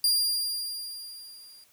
sawtooth tone with level ramp, 4796 Hz, D8, 36 cents sharp, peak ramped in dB -17 to -47 dBFS, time 0.04-1.64 s, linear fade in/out 2 ms, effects white hiss -62 dBFS RMS until 1.72 s

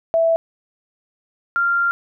sine tone pair in turn, 659.3 / 1389.4 Hz, E5 / F6, 0 / -9 cents, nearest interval octave + minor second, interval 1291 cents, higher second, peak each -13 / -15 dBFS, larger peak first, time 0.14-0.36 / 1.56-1.91 s, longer second, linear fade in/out 0 ms, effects none

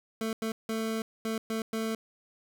25% pulse tone bursts at uneven times, 222.4 Hz, A3, 19 cents sharp, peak -26 dBFS, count 6, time 0.21-0.33 / 0.42-0.52 / 0.69-1.02 / 1.25-1.38 / 1.5-1.62 / 1.73-1.95 s, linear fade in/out 2 ms, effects none

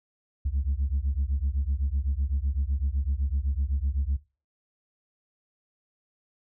sine beating tone pair, 65.41 / 73.31 Hz, C2 / D2, 0 / -3 cents, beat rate 7.9 Hz, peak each -26 dBFS, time 0.45-4.17 s, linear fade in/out 10 ms, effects noise-tail reverb RT60 0.3 s tail -18 dB re dry + tanh soft clip ceiling -20 dBFS

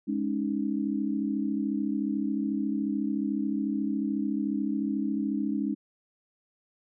sine chord, Ab suspended fourth, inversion none, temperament equal with one note detuned, 208.6 / 277.2 / 311.1 Hz, Ab3 / Db4 / Eb4, +8 / 0 / 0 cents, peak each -30 / -30 / -32 dBFS, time 0.07-5.75 s, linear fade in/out 20 ms, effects none

